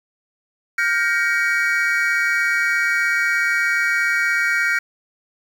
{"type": "chord", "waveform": "triangle", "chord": "G half-diminished seventh", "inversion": "third", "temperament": "just", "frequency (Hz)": [1411.2, 1568, 1881.6, 2258], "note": ["F6", "G6", "Bb6", "Db7"], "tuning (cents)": [18, 0, 16, 31], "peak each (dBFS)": [-20, -21, -20, -21], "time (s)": [0.78, 4.79], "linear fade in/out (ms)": 5, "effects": ["7-bit"]}